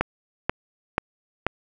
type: click train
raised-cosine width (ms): 0.5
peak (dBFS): -5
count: 4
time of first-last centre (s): 0.01-1.466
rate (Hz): 2.06
effects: none